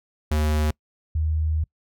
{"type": "tone pair in turn", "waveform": ["square", "sine"], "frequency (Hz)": [76.2, 78.25], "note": ["D#2", "D#2"], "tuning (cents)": [-36, 10], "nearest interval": "unison", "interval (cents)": 46, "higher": "second", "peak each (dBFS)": -20, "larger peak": "neither", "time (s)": [[0.31, 0.71], [1.15, 1.64]], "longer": "second", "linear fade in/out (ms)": 5, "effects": ["noise-tail reverb RT60 0.1 s tail -26 dB re dry"]}